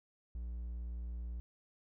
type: tone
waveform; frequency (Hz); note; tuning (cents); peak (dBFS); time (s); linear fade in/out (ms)
triangle; 59.1; A#1; +24; -37; 0.35-1.4; 0
effects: none